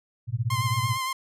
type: tone with tremolo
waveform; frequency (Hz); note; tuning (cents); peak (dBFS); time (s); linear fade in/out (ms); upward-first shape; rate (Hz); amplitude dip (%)
sine; 116.54; A#2; 0; -20; 0.27-0.98; 50; sine; 16; 100
type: tone with vibrato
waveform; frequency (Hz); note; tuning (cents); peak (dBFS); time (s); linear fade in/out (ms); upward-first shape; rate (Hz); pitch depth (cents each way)
sawtooth; 1046.5; C6; 0; -23; 0.5-1.13; 5; sine; 8.8; 31
effects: resampled to 32000 Hz